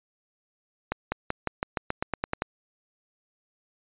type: accelerating click train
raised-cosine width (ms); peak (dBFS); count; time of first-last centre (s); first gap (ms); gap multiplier
0.5; -11; 12; 0.92-2.421; 200; 0.92
effects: resampled to 8000 Hz